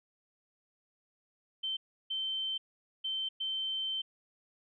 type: tone bursts at uneven times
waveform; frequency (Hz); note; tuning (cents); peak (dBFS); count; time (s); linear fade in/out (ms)
sine; 3100; G7; -20; -32; 4; 1.63-1.77 / 2.1-2.58 / 3.04-3.29 / 3.4-4.02; 10
effects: none